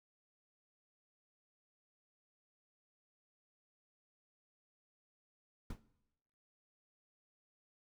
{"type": "noise with exponential decay", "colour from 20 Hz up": "brown", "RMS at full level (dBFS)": -38, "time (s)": [5.7, 5.82], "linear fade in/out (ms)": 5, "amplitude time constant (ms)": 25, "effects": ["noise-tail reverb RT60 0.9 s tail -18 dB re dry"]}